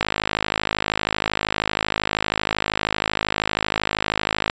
click train, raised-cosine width 0.3 ms, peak -3 dBFS, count 238, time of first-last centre 0.01-4.499 s, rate 52.8 Hz, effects resampled to 16000 Hz

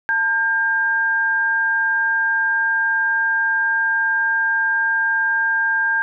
sine tone pair together, 899.1 / 1600 Hz, A5 / G6, +37 / +35 cents, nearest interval minor seventh, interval 998 cents, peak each -25 / -16 dBFS, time 0.09-6.02 s, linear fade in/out 0 ms, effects none

